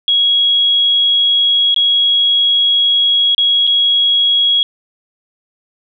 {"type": "tone with dropouts", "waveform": "sine", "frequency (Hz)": 3317, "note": "G#7", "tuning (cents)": -3, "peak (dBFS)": -9, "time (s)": [0.08, 4.63], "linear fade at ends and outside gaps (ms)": 1, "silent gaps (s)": [[1.744, 1.762], [3.348, 3.38], [3.669, 3.674]], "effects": []}